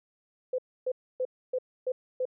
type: tone bursts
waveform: sine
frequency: 510 Hz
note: C5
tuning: 44 cents flat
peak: -26 dBFS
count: 6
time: 0.53-2.254 s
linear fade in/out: 5 ms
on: 54 ms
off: 280 ms
effects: none